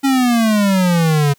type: exponential sweep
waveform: square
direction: down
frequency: 277.2 to 140 Hz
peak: -12 dBFS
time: 0.03-1.34 s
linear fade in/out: 20 ms
effects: white hiss -56 dBFS RMS until 1.38 s